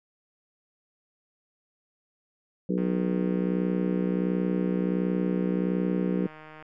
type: harmonic tone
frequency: 61.4 Hz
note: B1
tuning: 9 cents flat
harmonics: 3 / 4 / 5 / 6 / 7 / 8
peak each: -26 / -35 / -31 / -35 / -34 / -35 dBFS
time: 2.69-6.27 s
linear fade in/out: 5 ms
type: click train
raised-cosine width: 0.5 ms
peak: -31 dBFS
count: 597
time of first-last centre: 2.78-6.625 s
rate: 155 Hz
effects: none

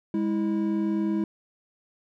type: tone pair together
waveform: triangle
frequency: 205 / 325.4 Hz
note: G#3 / E4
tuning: -22 / -22 cents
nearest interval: minor sixth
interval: 800 cents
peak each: -24 dBFS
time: 0.14-1.24 s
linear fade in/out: 2 ms
effects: none

